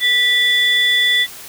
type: tone pair together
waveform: sine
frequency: 1964 / 3459 Hz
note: B6 / A7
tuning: -10 / -30 cents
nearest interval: minor seventh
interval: 980 cents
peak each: -13 dBFS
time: 0-1.27 s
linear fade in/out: 50 ms
effects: tanh soft clip ceiling -7 dBFS + white hiss -35 dBFS RMS until 1.48 s